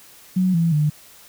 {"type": "tone with pitch steps", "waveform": "sine", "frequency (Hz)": [185, 166.73, 150.27], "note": ["F#3", "E3", "D3"], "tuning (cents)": [0, 20, 40], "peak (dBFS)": -15, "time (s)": [0.36, 0.9], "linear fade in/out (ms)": 10, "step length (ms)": 180, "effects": ["white hiss -47 dBFS RMS until 1.28 s"]}